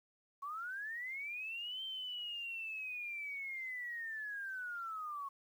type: linear two-way sweep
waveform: sine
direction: up then down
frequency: 1092 to 3136 to 1092 Hz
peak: -40 dBFS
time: 0.42-5.29 s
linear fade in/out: 10 ms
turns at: 1.83 s
effects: 11-bit